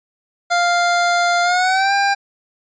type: tone with pitch glide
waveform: 25% pulse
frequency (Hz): 698.5 to 797.7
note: F5 to G5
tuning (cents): 0 to +30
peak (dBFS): -10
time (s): 0.5-2.15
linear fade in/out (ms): 20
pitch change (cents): +230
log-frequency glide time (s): 1.43-1.93
effects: resampled to 16000 Hz